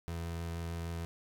30% pulse tone with vibrato, 84 Hz, E2, 33 cents sharp, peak -34 dBFS, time 0.08-1.05 s, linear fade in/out 0 ms, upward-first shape triangle, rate 6.4 Hz, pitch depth 11 cents each way, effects none

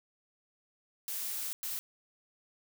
blue noise bursts at uneven times, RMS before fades -37 dBFS, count 2, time 1.08-1.53 / 1.63-1.79 s, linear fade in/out 0 ms, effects none

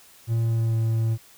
triangle tone with pitch glide, 114.6 to 112.57 Hz, A#2 to A2, -29 to +40 cents, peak -18 dBFS, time 0.27-1.18 s, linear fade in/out 50 ms, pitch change -31 cents, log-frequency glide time 0.42-0.86 s, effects white hiss -52 dBFS RMS until 1.37 s

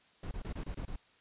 brown noise bursts, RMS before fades -39 dBFS, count 7, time 0.23-0.961 s, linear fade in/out 5 ms, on 83 ms, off 25 ms, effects white hiss -65 dBFS RMS until 1.2 s + resampled to 8000 Hz

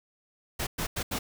pink noise bursts at uneven times, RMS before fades -31 dBFS, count 4, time 0.59-0.67 / 0.78-0.87 / 0.96-1.03 / 1.11-1.19 s, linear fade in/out 10 ms, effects none

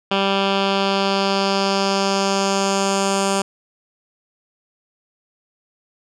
10% pulse tone with low-pass filter sweep, 196 Hz, G3, in tune, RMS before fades -19 dBFS, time 0.11-3.42 s, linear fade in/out 5 ms, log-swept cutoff 3300 to 8200 Hz, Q 2.4, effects none

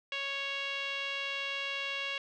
5% pulse tone with low-pass filter, 554 Hz, C#5, 1 cent flat, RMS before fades -36 dBFS, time 0.12-2.18 s, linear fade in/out 2 ms, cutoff 2900 Hz, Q 2.8, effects none

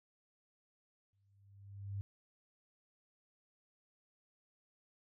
sine tone with exponential growth, 99.4 Hz, G2, 25 cents sharp, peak -36 dBFS, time 1.13-2.01 s, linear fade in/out 0 ms, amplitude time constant 190 ms, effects none

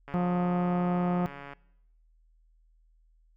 click train, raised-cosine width 0.5 ms, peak -28 dBFS, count 206, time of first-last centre 0.08-1.534 s, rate 141 Hz
harmonic tone, 177.7 Hz, F3, 30 cents sharp, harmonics 1 / 2 / 3 / 4 / 5 / 6 / 7, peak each -25 / -35 / -37 / -35 / -41 / -45 / -41 dBFS, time 0.14-1.26 s, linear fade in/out 0 ms
effects noise-tail reverb RT60 0.8 s tail -22 dB re dry + added 40 Hz sine -60 dBFS peak until 3.36 s

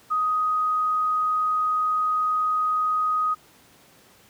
sine tone, 1251 Hz, D#6, 9 cents sharp, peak -20 dBFS, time 0.1-3.35 s, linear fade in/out 20 ms, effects pink hiss -54 dBFS RMS until 4.29 s + high-pass 100 Hz 12 dB/octave

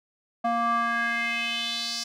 square tone with band-pass filter sweep, 233.6 Hz, A#3, 4 cents sharp, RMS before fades -27 dBFS, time 0.44-2.04 s, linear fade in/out 10 ms, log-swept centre 840 to 5300 Hz, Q 3.7, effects none

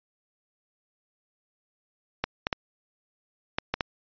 clicks, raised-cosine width 0.3 ms, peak -9 dBFS, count 6, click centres 2.24 / 2.469 / 2.528 / 3.585 / 3.74 / 3.808 s, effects resampled to 11025 Hz

